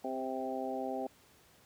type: harmonic tone with a mistuned harmonic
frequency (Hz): 130.81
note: C3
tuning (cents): 0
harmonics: 2 / 3 / 4 / 5 / 6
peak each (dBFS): -40 / -42 / -41 / -41 / -40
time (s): 0.04-1.07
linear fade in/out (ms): 5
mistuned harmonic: 3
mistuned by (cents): +16
effects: pink hiss -63 dBFS RMS until 1.65 s + high-pass 80 Hz 12 dB/octave